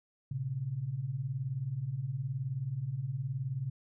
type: beating tone pair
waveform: sine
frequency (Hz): 116.9 / 135.9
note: A#2 / C#3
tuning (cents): +5 / -34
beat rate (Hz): 19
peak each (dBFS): -38 / -34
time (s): 0.31-3.7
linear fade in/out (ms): 5
effects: none